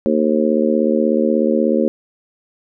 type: harmonic tone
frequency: 76.5 Hz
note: D#2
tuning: 29 cents flat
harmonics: 3 / 4 / 5 / 6 / 7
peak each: -17 / -20 / -20 / -22 / -19 dBFS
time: 0.06-1.88 s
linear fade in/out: 0 ms
effects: none